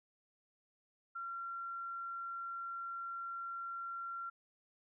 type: tone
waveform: sine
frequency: 1370 Hz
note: F6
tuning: 34 cents flat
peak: -40 dBFS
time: 1.15-4.3 s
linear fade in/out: 10 ms
effects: none